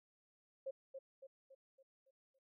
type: tone with echo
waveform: sine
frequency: 536 Hz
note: C5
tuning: 42 cents sharp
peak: -40 dBFS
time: 0.66-0.71 s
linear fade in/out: 10 ms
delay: 280 ms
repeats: 6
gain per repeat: -6 dB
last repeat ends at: 2.39 s
effects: none